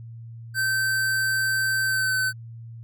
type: tone with pitch glide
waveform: square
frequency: 1548 to 1524.9 Hz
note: G6 to G6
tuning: -22 to -48 cents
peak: -22 dBFS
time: 0.54-2.33 s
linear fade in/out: 50 ms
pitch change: -26 cents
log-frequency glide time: 1.85-2.15 s
effects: added 115 Hz sine -37 dBFS peak until 2.83 s